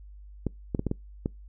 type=clicks; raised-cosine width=3 ms; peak=-14 dBFS; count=6; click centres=0.467 / 0.748 / 0.794 / 0.867 / 0.914 / 1.259 s; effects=noise-tail reverb RT60 0.2 s tail -26 dB re dry + added 50 Hz sine -44 dBFS peak until 1.48 s